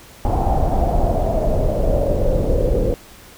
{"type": "noise with low-pass filter sweep", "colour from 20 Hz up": "brown", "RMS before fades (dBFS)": -17, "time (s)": [0.25, 2.94], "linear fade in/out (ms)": 0, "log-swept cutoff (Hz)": [800, 480], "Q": 7.1, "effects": ["pink hiss -43 dBFS RMS until 3.37 s"]}